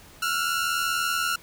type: tone pair together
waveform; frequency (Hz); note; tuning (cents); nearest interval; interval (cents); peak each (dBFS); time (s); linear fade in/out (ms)
sawtooth; 1351.6 / 1432; E6 / F6; +43 / +43; minor second; 100; -23; 0.22-1.36; 5
effects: pink hiss -50 dBFS RMS until 1.42 s